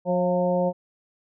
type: harmonic tone with a mistuned harmonic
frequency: 180 Hz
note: F#3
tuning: 47 cents flat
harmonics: 1 / 2 / 3 / 4 / 5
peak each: -25 / -32 / -22 / -30 / -32 dBFS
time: 0.05-0.73 s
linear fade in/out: 50 ms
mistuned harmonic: 4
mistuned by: -47 cents
effects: none